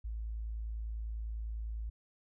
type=tone; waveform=sine; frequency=55 Hz; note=A1; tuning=in tune; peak=-36 dBFS; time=0.04-1.9 s; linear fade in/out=10 ms; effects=none